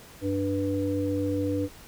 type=harmonic tone; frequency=98.1 Hz; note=G2; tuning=2 cents sharp; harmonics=1 / 3 / 5; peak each=-31 / -27 / -30 dBFS; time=0.21-1.69 s; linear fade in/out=50 ms; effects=pink hiss -49 dBFS RMS until 1.87 s